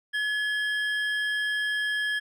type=tone pair together; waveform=triangle; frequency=1700 / 3214 Hz; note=G#6 / G7; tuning=+40 / +43 cents; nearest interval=major seventh; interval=1103 cents; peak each=-24 / -32 dBFS; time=0.13-2.2 s; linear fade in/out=20 ms; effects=none